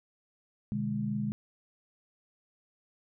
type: chord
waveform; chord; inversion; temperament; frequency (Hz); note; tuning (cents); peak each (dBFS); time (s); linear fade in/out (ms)
sine; G# diminished; first; just; 124.59 / 149.51 / 207.7; B2 / D3 / G#3; +16 / +31 / 0; -36 / -37 / -31; 0.72-1.32; 0
effects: none